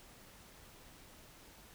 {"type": "silence", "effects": ["pink hiss -58 dBFS RMS until 1.74 s"]}